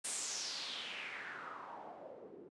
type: noise with low-pass filter sweep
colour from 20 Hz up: white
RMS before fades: -45 dBFS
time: 0.04-2.49 s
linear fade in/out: 10 ms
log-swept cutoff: 9300 to 330 Hz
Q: 3.7
effects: high-pass 200 Hz 12 dB/octave + resampled to 24000 Hz